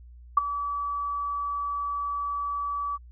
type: tone with ADSR envelope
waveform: sine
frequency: 1148 Hz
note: D6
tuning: 40 cents flat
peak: -12 dBFS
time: 0.37-2.98 s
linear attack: 6 ms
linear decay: 16 ms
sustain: -15 dB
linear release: 32 ms
effects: added 60 Hz sine -45 dBFS peak until 3.11 s